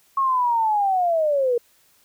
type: linear sweep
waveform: sine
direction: down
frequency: 1100 to 466.2 Hz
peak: -17 dBFS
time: 0.17-1.58 s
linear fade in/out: 5 ms
effects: white hiss -59 dBFS RMS until 2.04 s